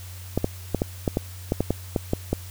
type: clicks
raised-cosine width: 2 ms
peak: -8 dBFS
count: 12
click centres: 0.376 / 0.444 / 0.747 / 0.819 / 1.078 / 1.171 / 1.521 / 1.606 / 1.706 / 1.962 / 2.134 / 2.33 s
effects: added 91 Hz sine -37 dBFS peak until 2.5 s + white hiss -45 dBFS RMS until 2.5 s